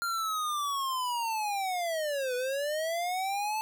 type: linear two-way sweep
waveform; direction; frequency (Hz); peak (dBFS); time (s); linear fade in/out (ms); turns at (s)
square; down then up; 1396.9 to 490 to 880; -30; 0.02-3.61; 0; 2.35
effects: none